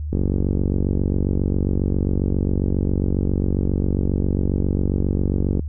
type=click train; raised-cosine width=3 ms; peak=-8 dBFS; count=260; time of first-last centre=0.13-5.594 s; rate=47.4 Hz; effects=added 75 Hz sine -24 dBFS peak until 5.68 s